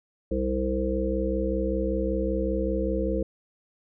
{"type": "harmonic tone with a mistuned harmonic", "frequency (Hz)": 65.2, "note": "C2", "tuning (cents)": -5, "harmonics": [1, 3, 5, 7, 8], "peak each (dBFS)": [-29, -31, -30, -31, -30], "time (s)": [0.31, 3.23], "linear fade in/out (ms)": 5, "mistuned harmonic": 1, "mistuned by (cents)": -94, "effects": []}